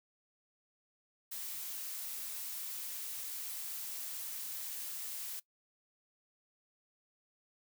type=noise; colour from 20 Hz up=blue; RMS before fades=-42 dBFS; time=1.31-5.4 s; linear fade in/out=10 ms; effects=noise-tail reverb RT60 0.1 s tail -20 dB re dry